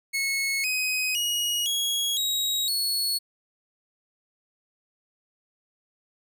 sawtooth tone with pitch steps, 2190 / 2516 / 2890 / 3319 / 3813 / 4380 Hz, C#7 / D#7 / F#7 / G#7 / A#7 / C#8, -22 / +19 / -41 / -2 / +38 / -22 cents, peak -21 dBFS, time 0.13-3.19 s, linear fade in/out 20 ms, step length 510 ms, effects none

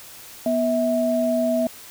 sine tone pair together, 244.6 / 650 Hz, B3 / E5, -16 / -24 cents, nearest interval octave + perfect fourth, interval 1692 cents, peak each -22 / -20 dBFS, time 0.46-1.67 s, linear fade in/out 2 ms, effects white hiss -42 dBFS RMS until 1.9 s

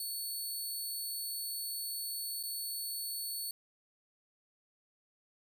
10% pulse tone with dropouts, 4435 Hz, C#8, in tune, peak -30 dBFS, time 0-3.51 s, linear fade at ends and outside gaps 2 ms, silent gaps 2.429-2.435 s, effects none

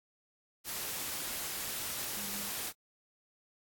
sine tone in noise, 202.8 Hz, G#3, 41 cents flat, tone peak -48 dBFS, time 2.14-2.51 s, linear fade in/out 50 ms, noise white, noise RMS -38 dBFS, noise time 0.64-2.73 s, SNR -13 dB, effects AAC 64 kbps

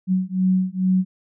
sine beating tone pair, 185 / 187.3 Hz, F#3 / F#3, 0 / +21 cents, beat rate 2.3 Hz, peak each -20 dBFS, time 0.07-1.05 s, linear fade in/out 50 ms, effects none

